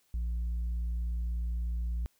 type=tone; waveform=sine; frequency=58.27 Hz; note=A#1; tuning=in tune; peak=-27 dBFS; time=0.14-2.06 s; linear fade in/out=0 ms; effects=tanh soft clip ceiling -29 dBFS + white hiss -71 dBFS RMS until 2.19 s